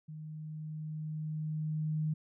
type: tone with level ramp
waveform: sine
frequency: 154.8 Hz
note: D#3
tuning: 9 cents flat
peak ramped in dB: -42 to -29 dBFS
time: 0.08-2.14 s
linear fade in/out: 10 ms
effects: none